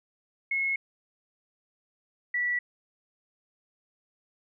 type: tone pair in turn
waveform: sine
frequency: 2175 / 1950.2 Hz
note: C#7 / B6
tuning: -33 / -22 cents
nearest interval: major second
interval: 189 cents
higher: first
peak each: -25 dBFS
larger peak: neither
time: 0.51-0.76 / 2.34-2.59 s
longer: neither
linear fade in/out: 5 ms
effects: none